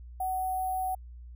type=tone with sample-and-hold; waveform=sine; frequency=749 Hz; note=F#5; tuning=21 cents sharp; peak=-28 dBFS; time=0.2-0.95 s; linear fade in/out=5 ms; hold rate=11025 Hz; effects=added 60 Hz sine -43 dBFS peak until 1.35 s